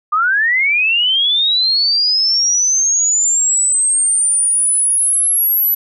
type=linear sweep; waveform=sine; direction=up; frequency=1186 to 11960 Hz; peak=-11 dBFS; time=0.12-5.75 s; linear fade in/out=10 ms; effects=none